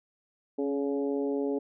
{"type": "harmonic tone with a mistuned harmonic", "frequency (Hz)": 141, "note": "C#3", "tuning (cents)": 30, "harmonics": [2, 3, 4, 5, 6], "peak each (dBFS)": [-30, -30, -37, -46, -46], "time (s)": [0.58, 1.59], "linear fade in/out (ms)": 10, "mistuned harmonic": 2, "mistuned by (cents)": -22, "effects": []}